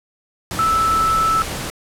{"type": "tone in noise", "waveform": "sine", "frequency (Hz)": 1316, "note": "E6", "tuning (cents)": -3, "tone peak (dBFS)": -14, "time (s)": [0.59, 1.42], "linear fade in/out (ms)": 0, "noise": "pink", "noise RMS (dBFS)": -26, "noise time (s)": [0.51, 1.7], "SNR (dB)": 9, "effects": ["low-pass 12000 Hz 12 dB/octave"]}